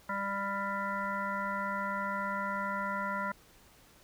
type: harmonic tone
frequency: 198.3 Hz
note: G3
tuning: 20 cents sharp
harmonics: 1 / 3 / 5 / 7 / 9 / 10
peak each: -40 / -41 / -36 / -36 / -45 / -44 dBFS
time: 0.09-3.32 s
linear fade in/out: 5 ms
effects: pink hiss -60 dBFS RMS until 4.03 s